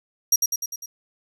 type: tone with echo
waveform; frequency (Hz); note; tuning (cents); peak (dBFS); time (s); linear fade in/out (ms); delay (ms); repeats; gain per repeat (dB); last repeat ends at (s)
35% pulse; 5700; F8; +34; -11; 0.32-0.36; 5; 100; 5; -4; 0.86
effects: none